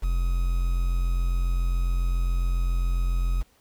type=tone with quantisation; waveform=triangle; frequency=43.65 Hz; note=F1; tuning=in tune; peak=-19 dBFS; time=0.02-3.43 s; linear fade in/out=20 ms; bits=7; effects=pink hiss -62 dBFS RMS until 3.6 s